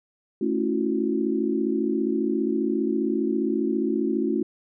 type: chord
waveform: sine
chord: F# minor seventh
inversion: first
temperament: equal with one note detuned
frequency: 220 / 277.2 / 329.6 / 364.5 Hz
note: A3 / C#4 / E4 / F#4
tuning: 0 / 0 / 0 / -26 cents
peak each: -27 dBFS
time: 0.41-4.43 s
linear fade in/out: 5 ms
effects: none